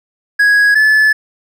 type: tone pair in turn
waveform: triangle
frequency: 1661.2 / 1730.2 Hz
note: G#6 / A6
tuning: 0 / -30 cents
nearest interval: minor second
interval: 70 cents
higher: second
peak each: -5 dBFS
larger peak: neither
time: 0.39-0.75 / 0.75-1.13 s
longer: second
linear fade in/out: 10 ms
effects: none